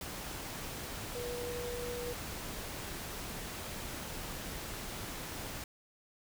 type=tone in noise; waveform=sine; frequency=485.1 Hz; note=B4; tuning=31 cents flat; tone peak=-38 dBFS; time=1.15-2.13 s; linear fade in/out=2 ms; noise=pink; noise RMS=-42 dBFS; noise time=0.01-5.64 s; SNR=+1 dB; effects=none